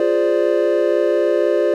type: chord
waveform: triangle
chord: D half-diminished seventh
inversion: first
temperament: equal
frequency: 349.2 / 415.3 / 523.3 / 587.3 Hz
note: F4 / Ab4 / C5 / D5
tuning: 0 / 0 / 0 / 0 cents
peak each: -17 / -18 / -18 / -17 dBFS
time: 0-1.74 s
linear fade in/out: 2 ms
effects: none